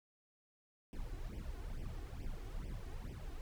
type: noise with flanger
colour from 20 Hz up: brown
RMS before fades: -44 dBFS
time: 0.93-3.41 s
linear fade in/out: 0 ms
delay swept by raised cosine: 0.36 to 2.76 ms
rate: 2.3 Hz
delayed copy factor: +1
effects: none